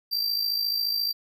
square tone with amplitude modulation, 4699 Hz, D8, in tune, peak -22 dBFS, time 0.11-1.13 s, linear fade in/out 20 ms, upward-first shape sine, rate 54.3 Hz, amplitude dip 60%, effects none

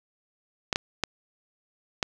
clicks, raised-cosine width 0.2 ms, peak -7 dBFS, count 4, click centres 0.728 / 0.759 / 1.037 / 2.028 s, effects none

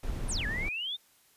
brown noise, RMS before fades -34 dBFS, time 0.03-0.69 s, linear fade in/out 5 ms
sine exponential two-way sweep, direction down then up, 10548 to 1661.2 to 3687 Hz, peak -32 dBFS, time 0.28-0.97 s, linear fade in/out 20 ms, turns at 0.46 s
effects white hiss -64 dBFS RMS until 1.36 s + resampled to 32000 Hz

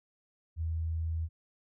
sine tone, 81.3 Hz, E2, 23 cents flat, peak -30 dBFS, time 0.56-1.29 s, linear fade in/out 50 ms, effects none

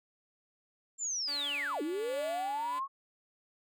sine linear two-way sweep, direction down then up, 7400 to 283.8 to 1116 Hz, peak -32 dBFS, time 0.98-2.88 s, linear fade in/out 50 ms, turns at 1.82 s
5% pulse tone with tremolo, 286.8 Hz, D4, 41 cents flat, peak -30 dBFS, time 1.27-2.8 s, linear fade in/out 20 ms, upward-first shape sine, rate 1.3 Hz, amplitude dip 50%
effects none

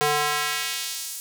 square tone with high-pass filter sweep, 148.4 Hz, D3, 18 cents sharp, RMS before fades -26 dBFS, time 0.01-1.2 s, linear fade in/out 0 ms, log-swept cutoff 490 to 8400 Hz, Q 0.85, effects none

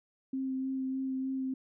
sine tone with vibrato, 263.9 Hz, C4, 15 cents sharp, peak -31 dBFS, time 0.33-1.54 s, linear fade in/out 5 ms, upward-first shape sine, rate 3.3 Hz, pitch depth 13 cents each way, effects none

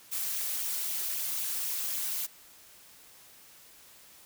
blue noise with flanger, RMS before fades -33 dBFS, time 0.11-2.27 s, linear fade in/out 20 ms, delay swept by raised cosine 0.29 to 4.79 ms, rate 3.8 Hz, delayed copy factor +0.55, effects white hiss -55 dBFS RMS until 4.25 s

